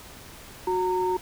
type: tone pair together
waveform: sine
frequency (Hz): 366.7 / 918.7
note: F#4 / A#5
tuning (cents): -15 / -25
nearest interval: octave + major third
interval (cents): 1590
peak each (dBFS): -24 / -25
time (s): 0.67-1.17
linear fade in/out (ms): 5
effects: tanh soft clip ceiling -14 dBFS + pink hiss -45 dBFS RMS until 1.21 s